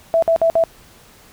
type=tone bursts; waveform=sine; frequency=660 Hz; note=E5; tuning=2 cents sharp; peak=-11 dBFS; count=4; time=0.14-0.638 s; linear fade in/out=0 ms; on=84 ms; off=54 ms; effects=pink hiss -47 dBFS RMS until 1.32 s